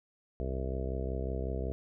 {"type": "harmonic tone", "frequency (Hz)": 65.41, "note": "C2", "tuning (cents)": 0, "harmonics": [1, 2, 3, 4, 5, 6, 7, 8, 9, 10], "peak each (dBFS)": [-34, -41, -44, -45, -47, -42, -42, -48, -49, -45], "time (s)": [0.4, 1.72], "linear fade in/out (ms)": 0, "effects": []}